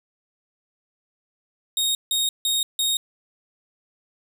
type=tone bursts; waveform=sawtooth; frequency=3729 Hz; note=A#7; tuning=in tune; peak=-17 dBFS; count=4; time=1.77-2.97 s; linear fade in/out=2 ms; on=180 ms; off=160 ms; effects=none